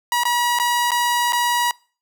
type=tone with dropouts; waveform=sawtooth; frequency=963 Hz; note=B5; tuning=44 cents flat; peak=-13 dBFS; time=0.12-1.71 s; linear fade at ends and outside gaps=1 ms; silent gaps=0.235-0.253 / 0.588-0.598 / 0.907-0.917 / 1.323-1.331 s; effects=noise-tail reverb RT60 0.4 s tail -24 dB re dry